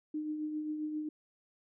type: tone with tremolo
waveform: sine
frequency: 305.3 Hz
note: D#4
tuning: 33 cents flat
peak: -32 dBFS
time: 0.14-1.09 s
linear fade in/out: 5 ms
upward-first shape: triangle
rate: 7.5 Hz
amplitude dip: 45%
effects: none